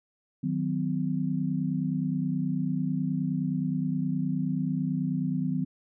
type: chord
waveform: sine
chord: C diminished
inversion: first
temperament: equal with one note detuned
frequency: 155.56 / 185 / 254.9 Hz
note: Eb3 / Gb3 / C4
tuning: 0 / 0 / -45 cents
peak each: -30 dBFS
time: 0.43-5.65 s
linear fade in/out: 10 ms
effects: none